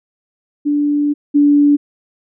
sine tone pair in turn, 291.9 / 289.7 Hz, D4 / D4, -10 / -24 cents, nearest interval unison, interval 14 cents, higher first, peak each -12 / -7 dBFS, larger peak second, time 0.65-1.14 / 1.34-1.77 s, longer first, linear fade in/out 20 ms, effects none

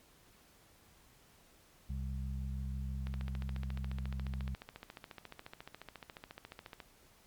harmonic tone, 66.1 Hz, C2, 18 cents sharp, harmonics 1 / 2 / 3, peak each -37 / -43 / -47 dBFS, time 1.89-4.55 s, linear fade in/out 10 ms
click train, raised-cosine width 0.3 ms, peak -30 dBFS, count 54, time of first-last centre 3.07-6.802 s, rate 14.2 Hz
effects pink hiss -64 dBFS RMS until 7.26 s + MP3 96 kbps

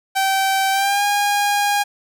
sawtooth tone with pitch glide, 774 to 816.2 Hz, G5 to G#5, -22 to -30 cents, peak -12 dBFS, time 0.15-1.84 s, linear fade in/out 20 ms, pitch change +92 cents, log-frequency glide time 0.71-1.04 s, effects none

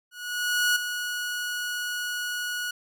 sawtooth tone with ADSR envelope, 1459 Hz, F#6, 25 cents flat, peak -16 dBFS, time 0.11-2.71 s, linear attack 650 ms, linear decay 6 ms, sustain -9 dB, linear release 5 ms, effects none

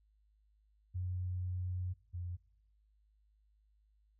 sine tone pair in turn, 90.9 / 88.26 Hz, F#2 / F2, -30 / +19 cents, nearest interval minor second, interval 51 cents, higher first, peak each -35 / -38 dBFS, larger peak first, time 0.94-1.94 / 2.13-2.37 s, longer first, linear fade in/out 20 ms, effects noise-tail reverb RT60 0.8 s tail -22 dB re dry + added 52 Hz sine -68 dBFS peak until 4.19 s

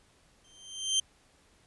25% pulse tone with exponential growth, 3136 Hz, G7, in tune, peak -19 dBFS, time 0.44-1 s, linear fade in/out 5 ms, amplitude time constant 120 ms, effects pink hiss -64 dBFS RMS until 1.66 s + resampled to 24000 Hz

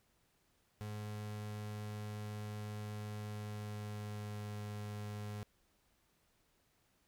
35% pulse tone with pitch glide, 105.4 to 104.43 Hz, G#2 to G#2, +26 to +10 cents, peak -40 dBFS, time 0.81-5.43 s, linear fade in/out 0 ms, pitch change -16 cents, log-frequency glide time 3.21-4.58 s, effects pink hiss -75 dBFS RMS until 7.07 s

